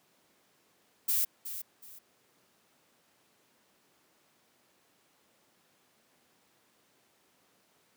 violet noise with echo, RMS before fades -28 dBFS, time 1.08-1.25 s, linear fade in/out 10 ms, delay 370 ms, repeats 2, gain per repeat -11 dB, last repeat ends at 1.99 s, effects pink hiss -68 dBFS RMS until 7.96 s + high-pass 200 Hz 12 dB/octave

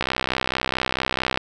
click train, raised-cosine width 0.3 ms, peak -5 dBFS, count 89, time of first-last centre 0.01-1.374 s, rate 64.5 Hz, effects none

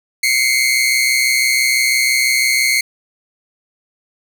sawtooth tone pair together, 2091 / 2217 Hz, C7 / C#7, -2 / 0 cents, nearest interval minor second, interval 102 cents, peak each -12 dBFS, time 0.23-2.81 s, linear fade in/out 5 ms, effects none

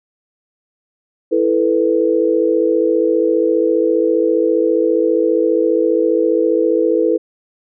sine chord, E suspended fourth, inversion none, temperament just, 329.6 / 439.5 / 494.4 Hz, E4 / A4 / B4, 0 / -2 / +2 cents, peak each -16 dBFS, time 1.31-7.18 s, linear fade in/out 20 ms, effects none

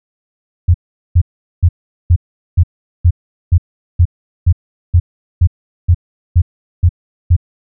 sine tone bursts, 86.8 Hz, F2, 10 cents flat, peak -4 dBFS, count 15, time 0.68-7.365 s, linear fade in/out 10 ms, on 63 ms, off 410 ms, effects none

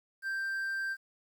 triangle tone with quantisation, 1574 Hz, G6, 7 cents sharp, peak -30 dBFS, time 0.22-0.97 s, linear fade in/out 50 ms, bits 10, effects none

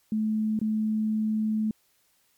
sine tone with dropouts, 216.6 Hz, A3, 27 cents flat, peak -23 dBFS, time 0.12-1.71 s, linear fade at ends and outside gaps 2 ms, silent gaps 0.591-0.614 s, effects white hiss -67 dBFS RMS until 2.37 s + MP3 96 kbps

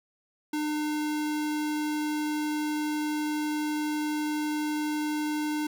square tone, 302 Hz, D4, 48 cents sharp, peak -28 dBFS, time 0.53-5.67 s, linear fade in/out 5 ms, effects none

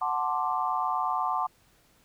sine chord, D dominant seventh, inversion first, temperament equal, 740 / 880 / 1046.5 / 1174.7 Hz, F#5 / A5 / C6 / D6, 0 / 0 / 0 / 0 cents, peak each -31 dBFS, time 0.01-1.47 s, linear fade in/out 10 ms, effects pink hiss -63 dBFS RMS until 2.04 s

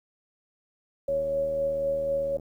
sine tone with tremolo, 554.4 Hz, C#5, in tune, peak -23 dBFS, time 1.08-2.37 s, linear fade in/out 5 ms, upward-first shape sine, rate 4 Hz, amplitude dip 30%
click train, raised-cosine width 2 ms, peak -30 dBFS, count 103, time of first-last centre 1.09-2.398 s, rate 78 Hz
effects 10-bit

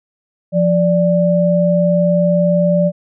sine tone pair together, 174.61 / 587.3 Hz, F3 / D5, 0 / 0 cents, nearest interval octave + major sixth, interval 2100 cents, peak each -13 dBFS, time 0.52-2.92 s, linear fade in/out 50 ms, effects none

